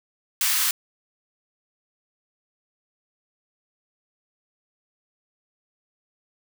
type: high-pass noise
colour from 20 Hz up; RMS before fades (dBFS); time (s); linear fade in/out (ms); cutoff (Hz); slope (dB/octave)
white; -22; 0.41-0.71; 2; 1100; 24
effects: none